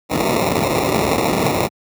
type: noise with sample-and-hold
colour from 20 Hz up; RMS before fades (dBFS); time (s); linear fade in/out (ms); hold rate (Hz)
white; -17; 0.09-1.69; 50; 1575
effects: high-pass 100 Hz 12 dB/octave